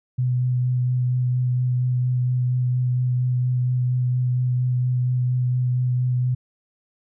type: tone with vibrato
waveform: sine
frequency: 125.3 Hz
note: B2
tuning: 25 cents sharp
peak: -18 dBFS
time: 0.18-6.35 s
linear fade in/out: 10 ms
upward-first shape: sine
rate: 4.3 Hz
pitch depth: 12 cents each way
effects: none